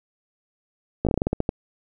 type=slowing click train; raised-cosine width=2 ms; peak=-8 dBFS; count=11; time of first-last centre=1.05-1.491 s; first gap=17 ms; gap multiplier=1.2; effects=none